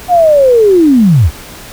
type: linear sweep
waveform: sine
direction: down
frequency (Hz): 732 to 58.8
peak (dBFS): -3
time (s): 0.08-1.31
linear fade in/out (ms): 50
effects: pink hiss -30 dBFS RMS until 1.72 s